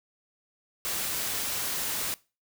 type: noise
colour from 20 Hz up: white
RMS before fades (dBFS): -31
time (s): 0.85-2.14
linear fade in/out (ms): 0
effects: noise-tail reverb RT60 0.3 s tail -21 dB re dry